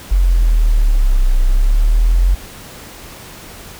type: exponential two-way sweep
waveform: sine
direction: down then up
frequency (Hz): 45.98 to 30.87 to 45.98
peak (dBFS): -8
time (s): 0.11-2.35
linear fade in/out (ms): 10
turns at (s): 1.36
effects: pink hiss -35 dBFS RMS until 3.79 s